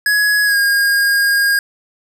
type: tone with pitch glide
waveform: square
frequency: 1678 to 1624.6 Hz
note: G#6 to G#6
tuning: +17 to -39 cents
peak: -12 dBFS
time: 0.06-1.59 s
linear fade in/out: 2 ms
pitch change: -56 cents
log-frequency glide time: 0.45-0.57 s
effects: none